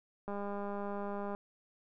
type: click train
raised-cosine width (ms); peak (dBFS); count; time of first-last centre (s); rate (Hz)
1; -27; 217; 0.28-1.349; 202
effects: none